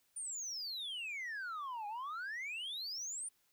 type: exponential two-way sweep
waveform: sine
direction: down then up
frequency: 9397 to 809 to 9397 Hz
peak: -37 dBFS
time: 0.16-3.29 s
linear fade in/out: 10 ms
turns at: 1.87 s
effects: tanh soft clip ceiling -39 dBFS + white hiss -75 dBFS RMS until 3.52 s